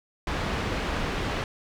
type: low-pass noise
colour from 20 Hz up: pink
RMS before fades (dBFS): -29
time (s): 0.27-1.44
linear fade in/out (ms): 2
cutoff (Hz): 3200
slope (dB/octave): 12
effects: none